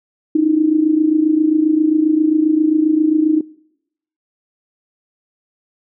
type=tone with amplitude modulation; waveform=sine; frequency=311.1 Hz; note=D#4; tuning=in tune; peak=-8 dBFS; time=0.35-3.41 s; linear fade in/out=5 ms; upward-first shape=sine; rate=27.5 Hz; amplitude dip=75%; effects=noise-tail reverb RT60 0.8 s tail -23 dB re dry